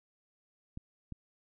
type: clicks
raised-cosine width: 5 ms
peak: -29 dBFS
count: 2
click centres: 0.774 / 1.123 s
effects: none